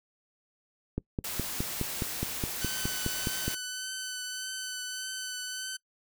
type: click train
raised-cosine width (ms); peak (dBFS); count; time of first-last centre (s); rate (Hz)
3; -17; 13; 0.98-3.48; 4.8
type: noise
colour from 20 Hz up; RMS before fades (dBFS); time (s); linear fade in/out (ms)
white; -36; 1.24-3.55; 5
type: tone with vibrato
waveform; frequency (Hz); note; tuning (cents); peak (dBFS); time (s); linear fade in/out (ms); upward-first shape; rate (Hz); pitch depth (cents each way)
10% pulse; 1512; F#6; +37; -26; 2.61-5.77; 10; triangle; 1.7; 20
effects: noise-tail reverb RT60 0.1 s tail -23 dB re dry